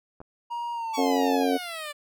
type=clicks; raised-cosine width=1 ms; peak=-30 dBFS; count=2; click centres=0.204 / 0.215 s
type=tone with pitch glide; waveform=triangle; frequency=946 to 837.9 Hz; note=A#5 to G#5; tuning=+25 to +15 cents; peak=-27 dBFS; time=0.5-1.44 s; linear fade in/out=20 ms; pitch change=-210 cents; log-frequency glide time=0.73-1.14 s
type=exponential sweep; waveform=10% pulse; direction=down; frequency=1150 to 579 Hz; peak=-25 dBFS; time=0.93-1.93 s; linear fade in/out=20 ms
type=harmonic tone; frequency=90.6 Hz; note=F#2; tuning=36 cents flat; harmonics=3 / 4 / 5 / 6 / 7 / 8; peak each=-24 / -37 / -27 / -32 / -34 / -28 dBFS; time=0.97-1.58 s; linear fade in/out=20 ms
effects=none